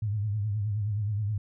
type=tone with vibrato; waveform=sine; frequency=104.5 Hz; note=G#2; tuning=11 cents sharp; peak=-26 dBFS; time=0.02-1.38 s; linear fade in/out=5 ms; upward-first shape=triangle; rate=9.5 Hz; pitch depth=110 cents each way; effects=none